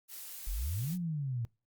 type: noise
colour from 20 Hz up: blue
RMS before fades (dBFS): -45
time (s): 0.08-0.98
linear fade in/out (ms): 50
type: exponential two-way sweep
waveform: sine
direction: up then down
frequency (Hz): 38.89 to 185 to 113.3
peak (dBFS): -32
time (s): 0.47-1.45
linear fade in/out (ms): 0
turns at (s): 0.95
effects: noise-tail reverb RT60 0.3 s tail -25 dB re dry + Opus 48 kbps